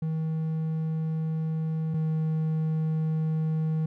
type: tone pair in turn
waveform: triangle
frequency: 159.2 / 158.01 Hz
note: D#3 / D#3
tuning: +40 / +27 cents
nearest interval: unison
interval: 13 cents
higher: first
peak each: -24 / -22 dBFS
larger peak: second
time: 0.02-1.94 / 1.94-3.86 s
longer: neither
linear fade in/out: 5 ms
effects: none